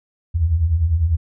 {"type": "beating tone pair", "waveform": "sine", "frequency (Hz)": [73.42, 83.42], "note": ["D2", "E2"], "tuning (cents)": [0, 21], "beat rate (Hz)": 10, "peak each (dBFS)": [-22, -15], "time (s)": [0.34, 1.17], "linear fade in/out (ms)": 20, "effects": []}